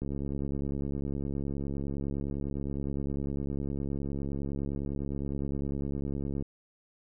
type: click train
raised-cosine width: 3 ms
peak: -22 dBFS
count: 448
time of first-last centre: 0.02-6.424 s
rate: 69.8 Hz
effects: none